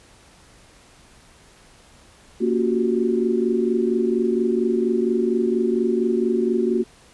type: tone cluster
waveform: sine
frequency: 232.3 / 278.4 / 359.7 / 384 Hz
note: A#3 / C#4 / F#4 / G4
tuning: -6 / +8 / -49 / -36 cents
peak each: -22 / -30 / -21 / -24 dBFS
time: 2.4-6.84 s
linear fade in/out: 20 ms
effects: pink hiss -51 dBFS RMS until 7.13 s + resampled to 24000 Hz